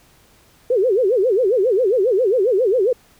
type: tone with vibrato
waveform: sine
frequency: 440 Hz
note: A4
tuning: in tune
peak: -13 dBFS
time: 0.7-2.93 s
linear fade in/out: 5 ms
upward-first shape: sine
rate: 7.4 Hz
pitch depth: 300 cents each way
effects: pink hiss -53 dBFS RMS until 3.19 s